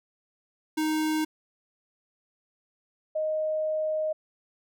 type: tone pair in turn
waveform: square / sine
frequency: 311.1 / 622.2 Hz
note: D#4 / D#5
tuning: 0 / 0 cents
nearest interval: octave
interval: 1200 cents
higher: second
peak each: -25 dBFS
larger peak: neither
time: 0.77-1.25 / 3.15-4.13 s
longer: second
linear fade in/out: 10 ms
effects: none